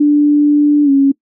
sine tone with pitch glide, 293.7 to 275.6 Hz, D4 to C#4, 0 to -10 cents, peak -6 dBFS, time 0-1.12 s, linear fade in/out 10 ms, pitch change -110 cents, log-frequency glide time 0.84-0.9 s, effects noise-tail reverb RT60 0.1 s tail -22 dB re dry

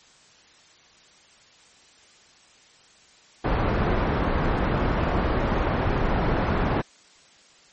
pink low-pass noise, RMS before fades -23 dBFS, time 3.44-6.82 s, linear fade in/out 10 ms, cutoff 1400 Hz, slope 12 dB/octave, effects white hiss -54 dBFS RMS until 7.72 s + MP3 32 kbps

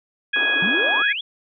harmonic tone, 830.6 Hz, G#5, in tune, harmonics 2 / 3 / 4, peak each -19 / -23 / -25 dBFS, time 0.33-1.13 s, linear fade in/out 10 ms
pink band-pass noise, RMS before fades -32 dBFS, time 0.36-1.02 s, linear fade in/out 0 ms, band 260 to 1600 Hz, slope 96 dB/octave
sine exponential sweep, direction up, 164.81 to 3500 Hz, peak -24 dBFS, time 0.62-1.21 s, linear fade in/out 5 ms
effects none

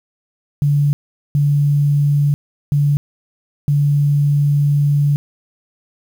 sine tone bursts at uneven times, 144.4 Hz, D3, 29 cents flat, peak -11 dBFS, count 4, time 0.62-0.93 / 1.35-2.34 / 2.72-2.97 / 3.68-5.16 s, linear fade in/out 0 ms, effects 7-bit

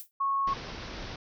violet noise with exponential decay, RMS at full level -37 dBFS, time 0-0.11 s, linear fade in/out 0 ms, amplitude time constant 22 ms
sine tone, 1099 Hz, C#6, 15 cents flat, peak -25 dBFS, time 0.2-0.54 s, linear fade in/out 10 ms
pink low-pass noise, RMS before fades -40 dBFS, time 0.47-1.16 s, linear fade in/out 5 ms, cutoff 5800 Hz, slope 96 dB/octave
effects none

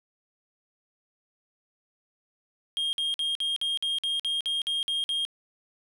triangle tone bursts, 3229 Hz, G#7, 49 cents flat, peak -24 dBFS, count 12, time 2.77-5.251 s, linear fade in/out 0 ms, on 160 ms, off 51 ms, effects none

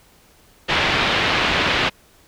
white low-pass noise, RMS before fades -19 dBFS, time 0.68-1.9 s, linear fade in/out 20 ms, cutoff 3400 Hz, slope 24 dB/octave, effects pink hiss -53 dBFS RMS until 2.27 s

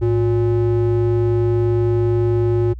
triangle ring-modulated tone, 233.1 Hz, A#3, in tune, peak -9 dBFS, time 0.01-2.74 s, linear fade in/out 20 ms, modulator 124 Hz, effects added 60 Hz sine -29 dBFS peak until 2.79 s

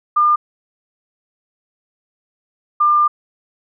sine tone pair in turn, 1204 / 1197.3 Hz, D6 / D6, +43 / +33 cents, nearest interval unison, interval 10 cents, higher first, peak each -10 dBFS, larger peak neither, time 0.16-0.36 / 2.8-3.08 s, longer second, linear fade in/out 10 ms, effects none

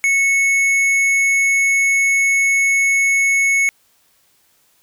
triangle tone with hard clipping, 2204 Hz, C#7, 11 cents flat, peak -14 dBFS, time 0.04-3.69 s, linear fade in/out 0 ms, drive 12 dB, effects white hiss -58 dBFS RMS until 4.82 s

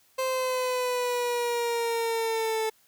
30% pulse exponential sweep, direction down, 523.3 to 438.4 Hz, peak -23 dBFS, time 0.18-2.7 s, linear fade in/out 10 ms, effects white hiss -63 dBFS RMS until 2.87 s

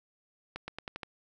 accelerating click train, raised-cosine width 0.3 ms, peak -22 dBFS, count 6, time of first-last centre 0.56-1.032 s, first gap 120 ms, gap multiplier 0.88, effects none

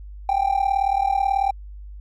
triangle tone with amplitude modulation, 786 Hz, G5, 4 cents sharp, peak -11 dBFS, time 0.29-1.51 s, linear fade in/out 2 ms, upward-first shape sine, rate 38.3 Hz, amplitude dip 90%, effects tanh soft clip ceiling -11 dBFS + added 50 Hz sine -35 dBFS peak until 2 s

